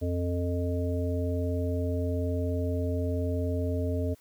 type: harmonic tone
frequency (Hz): 87.9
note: F2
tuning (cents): +12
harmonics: 1 / 3 / 5 / 7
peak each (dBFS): -28 / -33 / -35 / -36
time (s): 0.01-4.15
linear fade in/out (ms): 20
effects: white hiss -62 dBFS RMS until 4.2 s